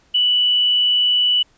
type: tone with frequency modulation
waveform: sine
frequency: 2960 Hz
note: F#7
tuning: in tune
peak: -13 dBFS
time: 0.14-1.43 s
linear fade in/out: 10 ms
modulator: 120 Hz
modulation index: 0.21
effects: pink hiss -57 dBFS RMS until 1.57 s + resampled to 16000 Hz

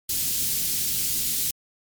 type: band-stop noise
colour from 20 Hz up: white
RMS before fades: -25 dBFS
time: 0.09-1.51 s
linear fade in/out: 5 ms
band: 230 to 3900 Hz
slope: 12 dB/octave
effects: MP3 96 kbps

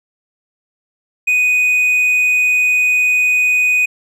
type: tone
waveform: triangle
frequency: 2489 Hz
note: D#7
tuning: in tune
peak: -9 dBFS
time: 1.27-3.86 s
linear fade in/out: 10 ms
effects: none

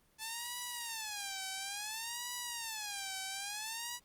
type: tone with vibrato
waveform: 5% pulse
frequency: 865 Hz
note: A5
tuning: 30 cents flat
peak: -27 dBFS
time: 0.18-4 s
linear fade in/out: 50 ms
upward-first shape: sine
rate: 0.58 Hz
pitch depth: 210 cents each way
effects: pink hiss -70 dBFS RMS until 4.04 s + Opus 24 kbps

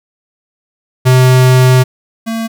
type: tone pair in turn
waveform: square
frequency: 128.2 / 226 Hz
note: C3 / A3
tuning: -35 / +47 cents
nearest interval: minor seventh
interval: 982 cents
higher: second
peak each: -5 / -16 dBFS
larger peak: first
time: 1.05-1.84 / 2.26-2.48 s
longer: first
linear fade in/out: 20 ms
effects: none

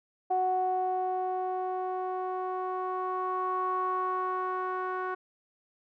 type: tone with low-pass filter sweep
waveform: sawtooth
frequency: 370 Hz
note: F#4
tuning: in tune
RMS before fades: -31 dBFS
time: 0.3-5.15 s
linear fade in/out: 10 ms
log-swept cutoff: 750 to 1300 Hz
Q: 7.2
effects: none

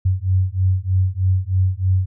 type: beating tone pair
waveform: sine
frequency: 92 / 95.2 Hz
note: F#2 / F#2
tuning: -9 / +50 cents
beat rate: 3.2 Hz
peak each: -18 / -18 dBFS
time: 0.05-2.06 s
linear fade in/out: 10 ms
effects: none

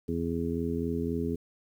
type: harmonic tone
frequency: 83.8 Hz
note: E2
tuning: 29 cents sharp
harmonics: 1 / 2 / 3 / 4 / 5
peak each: -36 / -35 / -32 / -37 / -34 dBFS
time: 0.08-1.36 s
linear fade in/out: 10 ms
effects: 10-bit

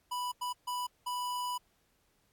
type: tone bursts at uneven times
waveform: square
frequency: 987.8 Hz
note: B5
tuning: in tune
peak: -34 dBFS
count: 4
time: 0.11-0.32 / 0.41-0.53 / 0.67-0.87 / 1.06-1.58 s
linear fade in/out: 10 ms
effects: pink hiss -73 dBFS RMS until 2.32 s + AAC 64 kbps

